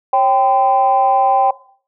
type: tone with amplitude modulation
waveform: sine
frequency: 784 Hz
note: G5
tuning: in tune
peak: -5 dBFS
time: 0.13-1.51 s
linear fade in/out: 5 ms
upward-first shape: sine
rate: 237 Hz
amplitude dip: 90%
effects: noise-tail reverb RT60 0.5 s tail -19 dB re dry + tanh soft clip ceiling -1 dBFS